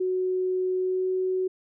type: tone with pitch glide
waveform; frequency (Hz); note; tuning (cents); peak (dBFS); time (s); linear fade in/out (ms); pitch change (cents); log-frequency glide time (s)
sine; 369.9 to 372.5; F#4 to F#4; 0 to +12; -23; 0-1.48; 10; +12; 0.77-1.08
effects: none